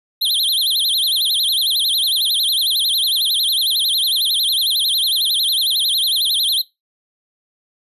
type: tone with vibrato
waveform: square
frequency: 3624 Hz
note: A#7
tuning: 50 cents flat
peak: -15 dBFS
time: 0.21-6.62 s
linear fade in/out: 10 ms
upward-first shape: sine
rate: 11 Hz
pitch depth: 260 cents each way
effects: noise-tail reverb RT60 0.2 s tail -20 dB re dry + resampled to 32000 Hz